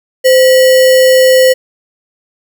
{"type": "tone with sample-and-hold", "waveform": "sine", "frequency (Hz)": 517, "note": "C5", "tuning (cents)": -21, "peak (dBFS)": -3, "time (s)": [0.24, 1.54], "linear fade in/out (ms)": 20, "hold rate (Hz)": 2450, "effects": []}